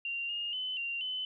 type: tone with pitch steps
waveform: sine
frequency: 2771 / 2837 / 3028 / 2770 / 3028 Hz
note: F7 / F7 / F#7 / F7 / F#7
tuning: -14 / +27 / +39 / -15 / +39 cents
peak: -33 dBFS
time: 0.05-1.25 s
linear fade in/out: 2 ms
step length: 240 ms
effects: none